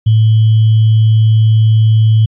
sine tone with sample-and-hold, 110 Hz, A2, in tune, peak -5 dBFS, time 0.06-2.26 s, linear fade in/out 10 ms, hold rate 3150 Hz, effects resampled to 8000 Hz

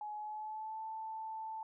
sine tone with pitch glide, 843 to 881.8 Hz, G#5 to A5, +26 to +4 cents, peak -40 dBFS, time 0.01-1.63 s, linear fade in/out 2 ms, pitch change +78 cents, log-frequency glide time 0.15-0.82 s, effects none

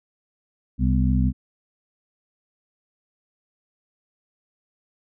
harmonic tone with a mistuned harmonic, 65.2 Hz, C2, 5 cents flat, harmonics 1 / 2 / 3 / 4, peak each -20 / -23 / -24 / -25 dBFS, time 0.78-1.33 s, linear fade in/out 50 ms, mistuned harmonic 4, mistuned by -77 cents, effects none

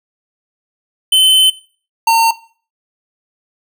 square tone pair in turn, 3057 / 911 Hz, G7 / A#5, -44 / -40 cents, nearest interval octave + major sixth, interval 2096 cents, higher first, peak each -8 dBFS, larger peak neither, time 1.12-1.5 / 2.07-2.31 s, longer first, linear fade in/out 5 ms, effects noise-tail reverb RT60 0.4 s tail -17 dB re dry

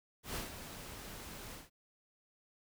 pink noise with ADSR envelope, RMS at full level -39 dBFS, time 0.23-1.7 s, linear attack 120 ms, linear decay 140 ms, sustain -9 dB, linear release 160 ms, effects none

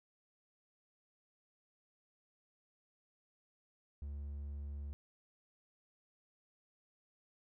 triangle tone, 71.7 Hz, D2, 41 cents flat, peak -39 dBFS, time 4.02-4.93 s, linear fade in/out 0 ms, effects none

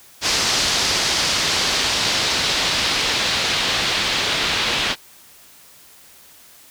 white noise with low-pass filter sweep, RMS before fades -20 dBFS, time 0.21-4.96 s, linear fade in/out 50 ms, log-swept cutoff 5300 to 3500 Hz, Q 1.5, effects white hiss -47 dBFS RMS until 6.7 s

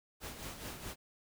pink noise with tremolo, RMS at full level -43 dBFS, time 0.2-0.96 s, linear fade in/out 50 ms, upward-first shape sine, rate 4.7 Hz, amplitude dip 55%, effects none

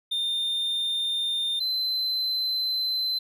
triangle tone pair in turn, 3621 / 4064 Hz, A7 / B7, +49 / +49 cents, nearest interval major second, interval 200 cents, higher second, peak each -23 dBFS, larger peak neither, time 0.11-1.6 / 1.6-3.19 s, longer second, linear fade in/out 10 ms, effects none

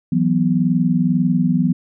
sine chord, E suspended second, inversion none, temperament equal, 164.81 / 185 / 246.9 Hz, E3 / F#3 / B3, 0 / 0 / 0 cents, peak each -18 dBFS, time 0.12-1.73 s, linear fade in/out 5 ms, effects none

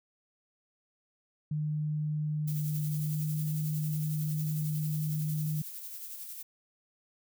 sine tone with pitch glide, 151.7 to 153.55 Hz, D#3 to D#3, -44 to -23 cents, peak -29 dBFS, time 1.51-5.62 s, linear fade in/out 5 ms, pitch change +21 cents, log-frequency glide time 2.89-3.19 s
violet noise with tremolo, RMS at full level -41 dBFS, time 2.47-6.43 s, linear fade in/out 10 ms, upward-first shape sine, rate 11 Hz, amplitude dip 40%
effects none

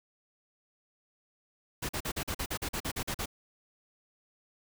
pink noise bursts, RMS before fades -34 dBFS, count 13, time 1.82-3.259 s, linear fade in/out 10 ms, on 71 ms, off 43 ms, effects none

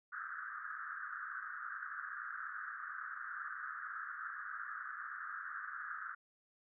white band-pass noise, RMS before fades -45 dBFS, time 0.12-6.15 s, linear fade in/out 10 ms, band 1200 to 1700 Hz, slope 96 dB/octave, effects none

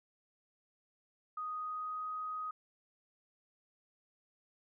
sine tone with pitch glide, 1244.5 to 1253.2 Hz, D#6 to D#6, 0 to +12 cents, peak -37 dBFS, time 1.37-2.51 s, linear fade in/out 5 ms, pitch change +12 cents, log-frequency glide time 1.54-2.09 s, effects none

